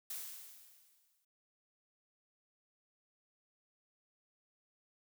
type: noise with exponential decay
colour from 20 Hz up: blue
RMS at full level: -41 dBFS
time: 0.1-1.25 s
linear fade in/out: 5 ms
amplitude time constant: 250 ms
effects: none